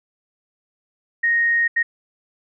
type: tone bursts at uneven times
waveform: sine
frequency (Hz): 1864.7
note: A#6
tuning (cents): 0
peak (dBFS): -15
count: 2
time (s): 1.23-1.68 / 1.76-1.83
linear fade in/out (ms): 10
effects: none